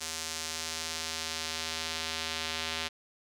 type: tone with band-pass filter sweep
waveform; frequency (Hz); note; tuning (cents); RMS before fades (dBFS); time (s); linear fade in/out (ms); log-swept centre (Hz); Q
square; 80.5; E2; -41; -36; 0-2.89; 20; 6400 to 3600; 1.2
effects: none